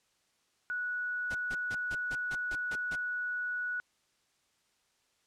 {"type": "tone", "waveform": "sine", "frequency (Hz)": 1470, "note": "F#6", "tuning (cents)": -12, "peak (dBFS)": -32, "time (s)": [0.7, 3.8], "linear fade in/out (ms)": 0}
{"type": "noise bursts", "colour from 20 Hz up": "pink", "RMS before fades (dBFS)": -43, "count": 9, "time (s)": [1.3, 2.959], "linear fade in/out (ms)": 10, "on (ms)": 51, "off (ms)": 150}
{"effects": ["white hiss -73 dBFS RMS until 5.26 s", "low-pass 8000 Hz 12 dB/octave"]}